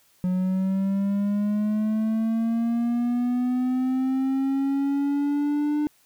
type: linear sweep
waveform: triangle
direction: up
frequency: 181.4 to 299.4 Hz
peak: -19 dBFS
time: 0.24-5.87 s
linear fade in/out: 0 ms
effects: white hiss -61 dBFS RMS until 6.05 s